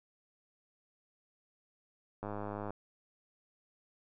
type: click train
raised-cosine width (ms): 1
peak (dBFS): -26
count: 50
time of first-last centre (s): 2.23-2.706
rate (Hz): 103
effects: none